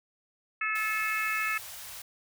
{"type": "harmonic tone", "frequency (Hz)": 433.5, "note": "A4", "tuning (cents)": -26, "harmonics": [3, 4, 5, 6], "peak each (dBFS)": [-33, -33, -33, -33], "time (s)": [0.61, 1.58], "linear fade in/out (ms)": 5}
{"type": "band-stop noise", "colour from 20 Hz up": "white", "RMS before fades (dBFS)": -43, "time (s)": [0.75, 2.02], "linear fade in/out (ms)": 5, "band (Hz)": [140, 560], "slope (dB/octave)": 24}
{"effects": []}